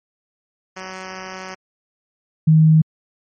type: tone pair in turn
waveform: 5% pulse / sine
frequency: 187.5 / 157.67 Hz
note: F#3 / D#3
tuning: +23 / +23 cents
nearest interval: minor third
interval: 300 cents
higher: first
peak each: -19 / -8 dBFS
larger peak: second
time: 0.76-1.55 / 2.47-2.82 s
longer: first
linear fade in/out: 10 ms
effects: MP3 32 kbps